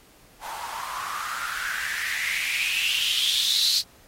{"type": "noise with band-pass filter sweep", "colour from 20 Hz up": "blue", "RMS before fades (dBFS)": -27, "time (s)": [0.4, 3.83], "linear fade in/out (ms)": 50, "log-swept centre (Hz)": [830, 4400], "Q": 7.4, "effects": ["pink hiss -55 dBFS RMS until 4.07 s", "AAC 48 kbps"]}